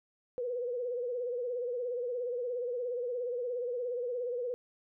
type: tone with vibrato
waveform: sine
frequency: 489.4 Hz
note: B4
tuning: 16 cents flat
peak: -32 dBFS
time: 0.38-4.54 s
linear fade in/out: 0 ms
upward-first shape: sine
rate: 17 Hz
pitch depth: 70 cents each way
effects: none